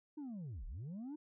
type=linear two-way sweep; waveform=sine; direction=down then up; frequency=312.2 to 30.54 to 312.2 Hz; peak=-40 dBFS; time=0.17-1.16 s; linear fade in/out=10 ms; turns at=0.66 s; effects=tanh soft clip ceiling -42 dBFS